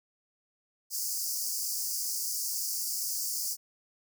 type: high-pass noise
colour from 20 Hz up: pink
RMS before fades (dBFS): -33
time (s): 0.9-3.57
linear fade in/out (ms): 50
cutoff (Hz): 4700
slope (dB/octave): 96
effects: none